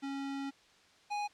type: tone pair in turn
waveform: square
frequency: 275.5 / 827.3 Hz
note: C#4 / G#5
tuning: -11 / -7 cents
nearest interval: octave + perfect fifth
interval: 1904 cents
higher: second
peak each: -37 / -34 dBFS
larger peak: second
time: 0.02-0.51 / 1.1-1.28 s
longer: first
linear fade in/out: 20 ms
effects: white hiss -63 dBFS RMS until 1.33 s + low-pass 5000 Hz 12 dB/octave